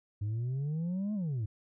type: exponential two-way sweep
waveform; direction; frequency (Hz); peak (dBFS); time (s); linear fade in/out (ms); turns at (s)
sine; up then down; 100.4 to 216.1 to 100.4; -28; 0.21-1.46; 10; 1.14
effects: tanh soft clip ceiling -30 dBFS